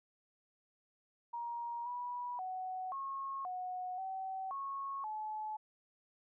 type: tone with pitch steps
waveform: sine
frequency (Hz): 944 / 976 / 745 / 1088 / 733 / 763 / 1098 / 860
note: A#5 / B5 / F#5 / C#6 / F#5 / G5 / C#6 / A5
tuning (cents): +22 / -21 / +12 / -33 / -16 / -47 / -17 / -40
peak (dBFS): -38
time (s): 1.33-5.57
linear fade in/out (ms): 10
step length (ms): 530
effects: none